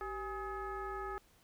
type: tone with frequency modulation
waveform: sine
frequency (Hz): 827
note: G#5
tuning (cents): -8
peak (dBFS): -38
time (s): 0.01-1.18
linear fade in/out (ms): 0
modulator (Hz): 440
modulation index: 1.6
effects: pink hiss -67 dBFS RMS until 1.43 s